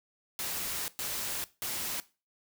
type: noise bursts at uneven times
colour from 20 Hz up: white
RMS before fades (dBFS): -35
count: 3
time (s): 0.39-0.88 / 0.99-1.44 / 1.62-2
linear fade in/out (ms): 0
effects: noise-tail reverb RT60 0.3 s tail -18 dB re dry